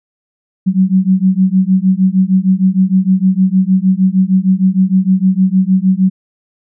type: beating tone pair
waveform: sine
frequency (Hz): 185 / 191.5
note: F#3 / G3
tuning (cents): 0 / -40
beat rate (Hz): 6.5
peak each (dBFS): -11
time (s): 0.66-6.1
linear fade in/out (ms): 20
effects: none